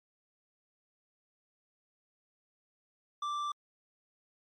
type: tone with tanh clipping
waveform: triangle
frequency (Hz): 1174.7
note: D6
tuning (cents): 0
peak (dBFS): -34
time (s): 3.22-3.52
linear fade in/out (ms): 5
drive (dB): 13
effects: MP3 96 kbps